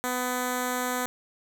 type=tone with notch filter; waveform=5% pulse; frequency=250 Hz; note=B3; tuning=21 cents sharp; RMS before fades=-29 dBFS; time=0.04-1.06 s; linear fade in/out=0 ms; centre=2700 Hz; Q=1; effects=none